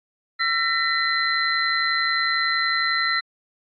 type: tone cluster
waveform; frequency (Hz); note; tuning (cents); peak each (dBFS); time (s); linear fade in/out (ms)
sine; 1350 / 1843 / 1994 / 4078; E6 / A#6 / B6 / C8; +41 / -20 / +16 / -45; -25; 0.39-3.21; 20
effects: AAC 48 kbps

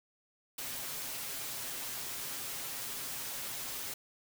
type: noise with comb filter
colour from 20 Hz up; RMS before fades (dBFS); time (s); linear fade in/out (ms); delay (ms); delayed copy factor
white; -40; 0.58-3.94; 5; 7.4; +0.55
effects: none

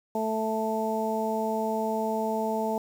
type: harmonic tone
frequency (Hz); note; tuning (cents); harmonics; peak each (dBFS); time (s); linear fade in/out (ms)
220; A3; 0; 1 / 2 / 3 / 4; -31 / -31 / -31 / -31; 0.15-2.78; 2
effects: 8-bit

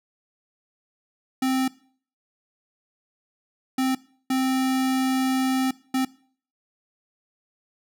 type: tone bursts at uneven times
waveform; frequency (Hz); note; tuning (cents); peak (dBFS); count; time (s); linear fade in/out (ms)
square; 261.6; C4; 0; -21; 4; 1.42-1.68 / 3.78-3.95 / 4.3-5.71 / 5.94-6.05; 5
effects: noise-tail reverb RT60 0.5 s tail -21 dB re dry

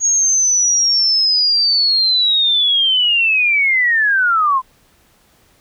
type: linear sweep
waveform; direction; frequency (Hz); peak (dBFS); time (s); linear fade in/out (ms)
sine; down; 6640 to 1010; -11; 0-4.62; 50
effects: pink hiss -54 dBFS RMS until 5.6 s

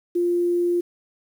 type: tone with quantisation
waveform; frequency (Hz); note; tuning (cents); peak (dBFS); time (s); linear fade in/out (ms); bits
sine; 349.2; F4; 0; -18; 0.15-0.81; 10; 8
effects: none

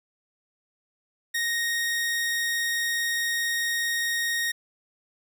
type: tone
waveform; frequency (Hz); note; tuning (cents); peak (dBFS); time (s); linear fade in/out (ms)
sawtooth; 1864.7; A#6; 0; -21; 1.34-4.52; 10
effects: none

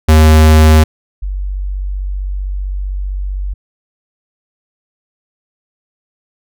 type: tone pair in turn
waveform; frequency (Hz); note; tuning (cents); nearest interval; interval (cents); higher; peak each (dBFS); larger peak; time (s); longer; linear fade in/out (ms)
square / sine; 78.1 / 47.76; D#2 / G1; +7 / -44; major sixth; 851; first; -4 / -16; first; 0.08-0.84 / 1.22-3.54; second; 10
effects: none

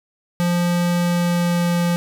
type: tone with pitch glide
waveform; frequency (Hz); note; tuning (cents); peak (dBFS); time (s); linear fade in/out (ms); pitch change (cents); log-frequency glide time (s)
square; 174.61 to 173.3; F3 to F3; 0 to -13; -17; 0.4-1.96; 0; -13; 0.98-1.83
effects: none

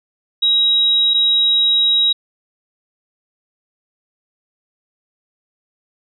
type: tone pair in turn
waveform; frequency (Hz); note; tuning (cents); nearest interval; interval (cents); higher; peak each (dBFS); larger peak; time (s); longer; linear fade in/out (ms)
sine; 3825 / 3825; A#7 / A#7; +44 / +44; unison; 0; neither; -11; neither; 0.42-1.14 / 1.14-2.13; second; 10
effects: none

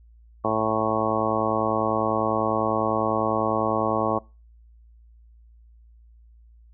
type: harmonic tone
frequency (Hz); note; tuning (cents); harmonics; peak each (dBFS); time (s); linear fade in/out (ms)
110; A2; 0; 1 / 2 / 3 / 4 / 5 / 6 / 7 / 8 / 9 / 10; -34 / -31 / -30 / -30 / -28 / -28 / -30 / -32 / -33 / -28; 0.44-4.19; 10
effects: noise-tail reverb RT60 0.3 s tail -24 dB re dry + added 57 Hz sine -49 dBFS peak until 6.73 s

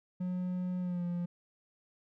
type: tone with pitch glide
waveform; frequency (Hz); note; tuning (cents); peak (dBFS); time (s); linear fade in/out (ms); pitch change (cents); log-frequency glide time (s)
triangle; 181.3 to 174.72; F#3 to F3; -35 to +1; -30; 0.2-1.26; 10; -64; 0.8-1.04
effects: none

